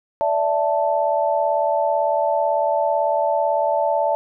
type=chord; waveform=sine; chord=D suspended second; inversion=none; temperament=equal with one note detuned; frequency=581.3 / 659.3 / 880 Hz; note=D5 / E5 / A5; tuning=-18 / 0 / 0 cents; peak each=-21 dBFS; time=0.21-4.15 s; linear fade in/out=0 ms; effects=none